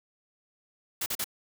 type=noise bursts; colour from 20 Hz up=white; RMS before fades=-31 dBFS; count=3; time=1.01-1.243 s; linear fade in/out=5 ms; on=51 ms; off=40 ms; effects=none